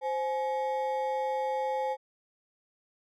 triangle ring-modulated tone, 684 Hz, F5, 36 cents flat, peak -23 dBFS, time 0.01-1.97 s, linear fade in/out 50 ms, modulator 161 Hz, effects none

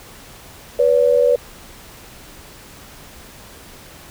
sine tone pair together, 490.4 / 571 Hz, B4 / D5, -12 / -49 cents, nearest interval minor third, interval 263 cents, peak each -13 / -15 dBFS, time 0.79-1.36 s, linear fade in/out 5 ms, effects pink hiss -41 dBFS RMS until 4.1 s

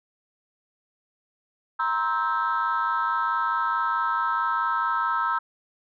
sine chord, C dominant seventh, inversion third, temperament just, 941.9 / 1046.5 / 1308.1 / 1569.8 Hz, Bb5 / C6 / E6 / G6, +18 / 0 / -14 / +2 cents, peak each -27 / -29 / -24 / -30 dBFS, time 1.79-5.39 s, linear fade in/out 10 ms, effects tanh soft clip ceiling -15 dBFS

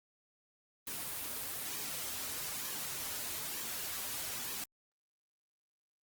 white noise with flanger, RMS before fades -40 dBFS, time 0.87-4.64 s, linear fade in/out 2 ms, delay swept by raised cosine 1.4 to 5.9 ms, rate 1.1 Hz, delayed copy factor -0.5, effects Opus 24 kbps

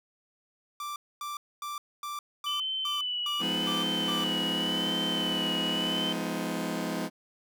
45% pulse tone bursts, 1174.7 Hz, D6, in tune, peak -34 dBFS, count 9, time 0.8-4.24 s, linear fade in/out 2 ms, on 160 ms, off 250 ms
sine tone with vibrato, 3000 Hz, F#7, 23 cents sharp, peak -29 dBFS, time 2.46-6.13 s, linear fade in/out 10 ms, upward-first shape sine, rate 0.88 Hz, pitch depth 47 cents each way
sawtooth chord, F half-diminished seventh, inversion none, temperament just, 174.61 / 209.5 / 251.4 / 314.3 Hz, F3 / Ab3 / Cb4 / Eb4, 0 / +15 / +31 / +18 cents, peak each -32 dBFS, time 3.39-7.1 s, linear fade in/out 50 ms
effects none

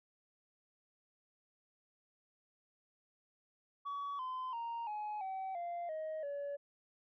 sine tone with pitch steps, 1132 / 1026.1 / 930.2 / 843.2 / 764.3 / 692.8 / 628 / 569.3 Hz, C#6 / C6 / A#5 / G#5 / G5 / F5 / D#5 / C#5, +36 / -34 / -4 / +26 / -44 / -14 / +16 / +46 cents, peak -36 dBFS, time 3.85-6.57 s, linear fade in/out 20 ms, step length 340 ms, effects tanh soft clip ceiling -37 dBFS

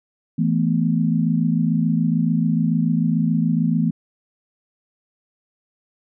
sine chord, E suspended fourth, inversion none, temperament equal, 164.81 / 220 / 246.9 Hz, E3 / A3 / B3, 0 / 0 / 0 cents, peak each -19 / -21 / -22 dBFS, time 0.38-3.91 s, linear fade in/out 10 ms, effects none

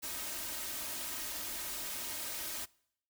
white noise with comb filter, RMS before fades -40 dBFS, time 0.02-2.66 s, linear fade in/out 20 ms, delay 3.2 ms, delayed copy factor +0.6, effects noise-tail reverb RT60 0.7 s tail -24 dB re dry

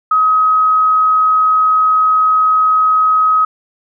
sine tone, 1268 Hz, D#6, 32 cents sharp, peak -8 dBFS, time 0.11-3.45 s, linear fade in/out 5 ms, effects none

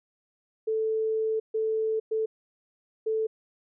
sine tone bursts at uneven times, 440 Hz, A4, in tune, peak -24 dBFS, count 4, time 0.67-1.4 / 1.54-2 / 2.11-2.26 / 3.06-3.27 s, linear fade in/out 10 ms, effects none

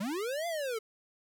square linear two-way sweep, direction up then down, 179.5 to 698.5 to 426.1 Hz, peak -33 dBFS, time 0-0.79 s, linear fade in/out 10 ms, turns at 0.47 s, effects none

